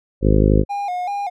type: harmonic tone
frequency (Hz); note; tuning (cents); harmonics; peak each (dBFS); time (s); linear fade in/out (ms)
51.91; G#1; 0; 1 / 2 / 3 / 4 / 5 / 6 / 7 / 8 / 9 / 10; -15 / -18 / -20 / -21 / -22 / -23 / -23 / -24 / -25 / -25; 0.21-0.65; 50
type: tone with vibrato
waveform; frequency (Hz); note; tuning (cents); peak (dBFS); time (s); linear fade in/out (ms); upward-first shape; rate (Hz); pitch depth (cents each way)
triangle; 763; G5; -47; -19; 0.69-1.3; 20; square; 2.6; 100
effects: none